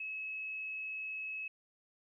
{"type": "tone", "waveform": "sine", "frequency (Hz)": 2578, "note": "E7", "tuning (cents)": -39, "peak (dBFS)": -38, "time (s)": [0, 1.48], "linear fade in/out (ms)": 5, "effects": ["13-bit"]}